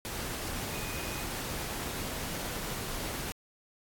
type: tone in noise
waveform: sine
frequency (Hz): 2489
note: D#7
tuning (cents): 0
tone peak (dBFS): -46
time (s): 0.73-1.23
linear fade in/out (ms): 0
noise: pink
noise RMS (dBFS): -37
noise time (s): 0.05-3.32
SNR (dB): -12
effects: AAC 64 kbps